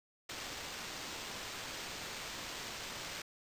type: noise with sample-and-hold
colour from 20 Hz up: violet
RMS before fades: -44 dBFS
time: 0.29-3.22 s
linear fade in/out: 5 ms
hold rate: 11025 Hz
effects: resampled to 32000 Hz